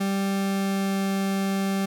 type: tone with pitch glide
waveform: 40% pulse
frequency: 196 to 194.87 Hz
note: G3 to G3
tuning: 0 to -10 cents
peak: -22 dBFS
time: 0-1.86 s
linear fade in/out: 10 ms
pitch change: -10 cents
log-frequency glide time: 0.26-1.04 s
effects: none